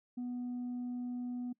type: tone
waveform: sine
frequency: 246 Hz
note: B3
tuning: 7 cents flat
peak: -34 dBFS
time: 0.17-1.53 s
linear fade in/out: 10 ms
effects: noise-tail reverb RT60 0.1 s tail -23 dB re dry + tanh soft clip ceiling -35 dBFS